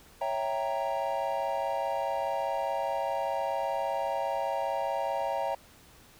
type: chord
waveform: triangle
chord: C# diminished seventh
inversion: none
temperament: equal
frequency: 554.4 / 659.3 / 784 / 932.3 Hz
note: C#5 / E5 / G5 / Bb5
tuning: 0 / 0 / 0 / 0 cents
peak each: -32 dBFS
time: 0.21-5.55 s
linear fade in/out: 5 ms
effects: pink hiss -56 dBFS RMS until 6.19 s